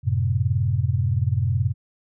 sine chord, F# diminished, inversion none, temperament equal with one note detuned, 91.59 / 110 / 130.81 Hz, F#2 / A2 / C3, -17 / 0 / 0 cents, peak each -23 dBFS, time 0.03-1.74 s, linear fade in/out 50 ms, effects none

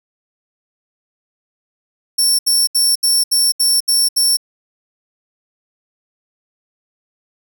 20% pulse tone bursts, 5440 Hz, F8, 46 cents flat, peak -6 dBFS, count 8, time 2.18-4.371 s, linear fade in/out 10 ms, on 210 ms, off 73 ms, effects none

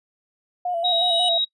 sine tone with vibrato, 696 Hz, F5, 6 cents flat, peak -22 dBFS, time 0.65-1.38 s, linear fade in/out 5 ms, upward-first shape square, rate 5.5 Hz, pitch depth 50 cents each way
square tone with exponential growth, 2960 Hz, F#7, in tune, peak -24 dBFS, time 0.69-1.29 s, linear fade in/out 5 ms, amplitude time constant 130 ms
sine tone, 3810 Hz, A#7, 37 cents sharp, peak -19 dBFS, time 0.84-1.45 s, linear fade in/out 10 ms
effects noise-tail reverb RT60 0.1 s tail -22 dB re dry + resampled to 22050 Hz

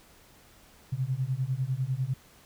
sine beating tone pair, 125.9 / 135.9 Hz, B2 / C#3, +34 / -34 cents, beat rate 10 Hz, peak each -30 dBFS, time 0.92-2.14 s, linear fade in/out 10 ms, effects pink hiss -57 dBFS RMS until 2.45 s

